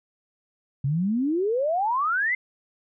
sine exponential sweep, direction up, 130.81 to 2108 Hz, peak -21 dBFS, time 0.84-2.35 s, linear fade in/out 5 ms, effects none

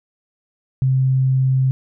sine tone, 131.5 Hz, C3, 9 cents sharp, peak -13 dBFS, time 0.82-1.71 s, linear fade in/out 0 ms, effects none

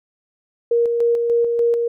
sine tone with tremolo, 469.9 Hz, A#4, 14 cents sharp, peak -13 dBFS, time 0.71-1.88 s, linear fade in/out 5 ms, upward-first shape square, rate 3.4 Hz, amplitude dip 35%, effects none

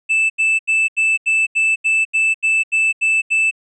triangle tone bursts, 2637 Hz, E7, in tune, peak -11 dBFS, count 12, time 0.09-3.512 s, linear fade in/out 20 ms, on 210 ms, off 82 ms, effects resampled to 24000 Hz

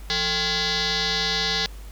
sine tone with frequency modulation, 171.7 Hz, F3, 29 cents flat, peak -21 dBFS, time 0.1-1.66 s, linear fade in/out 0 ms, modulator 617 Hz, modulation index 7.9, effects added 50 Hz sine -36 dBFS peak until 1.91 s + pink hiss -49 dBFS RMS until 1.91 s

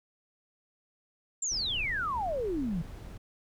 sine exponential sweep, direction down, 7550 to 155.2 Hz, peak -29 dBFS, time 1.42-2.82 s, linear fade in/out 5 ms
brown noise, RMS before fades -42 dBFS, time 1.51-3.18 s, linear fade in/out 10 ms
effects none

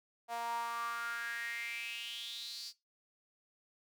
sawtooth tone with high-pass filter sweep, 233.8 Hz, A#3, 5 cents sharp, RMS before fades -41 dBFS, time 0.28-2.73 s, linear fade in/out 50 ms, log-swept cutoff 760 to 4900 Hz, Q 7.2, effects noise-tail reverb RT60 0.2 s tail -17 dB re dry

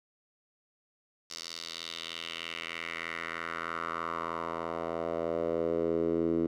10% pulse tone with band-pass filter sweep, 83.2 Hz, E2, 17 cents sharp, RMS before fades -34 dBFS, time 1.3-6.47 s, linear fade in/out 5 ms, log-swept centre 5200 to 320 Hz, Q 2.7, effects none

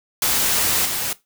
white noise with level steps, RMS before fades -19 / -24 dBFS, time 0.22-1.13 s, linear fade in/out 2 ms, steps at 0.85 s, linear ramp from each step 10 ms, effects noise-tail reverb RT60 0.2 s tail -18 dB re dry

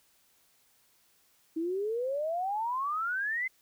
sine exponential sweep, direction up, 314.5 to 2093 Hz, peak -29 dBFS, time 1.56-3.48 s, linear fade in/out 10 ms, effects white hiss -67 dBFS RMS until 3.61 s

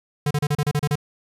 square tone bursts, 146.83 Hz, D3, in tune, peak -19 dBFS, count 9, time 0.26-0.956 s, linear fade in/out 5 ms, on 48 ms, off 33 ms, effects resampled to 32000 Hz + 9-bit

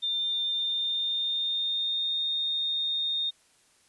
sine tone with pitch glide, 3602 to 3673 Hz, A7 to A#7, +40 to -26 cents, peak -26 dBFS, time 0.02-3.31 s, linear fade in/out 20 ms, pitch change +34 cents, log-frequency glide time 0.46-2.25 s, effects white hiss -63 dBFS RMS until 3.88 s + resampled to 24000 Hz

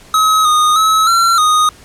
square tone with pitch steps, 1276 / 1233 / 1289 / 1361 / 1241 Hz, D#6 / D#6 / E6 / F6 / D#6, +43 / -16 / -39 / -45 / -5 cents, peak -9 dBFS, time 0.14-1.69 s, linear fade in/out 2 ms, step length 310 ms, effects pink hiss -41 dBFS RMS until 1.84 s + low-pass 11000 Hz 12 dB/octave

